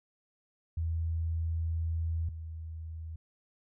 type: tone pair in turn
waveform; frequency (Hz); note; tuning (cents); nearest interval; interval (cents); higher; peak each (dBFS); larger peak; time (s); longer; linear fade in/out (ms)
sine; 82 / 80.73; E2 / E2; -9 / -36; unison; 27; first; -29 / -38; first; 0.77-2.29 / 2.29-3.16; first; 5
effects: none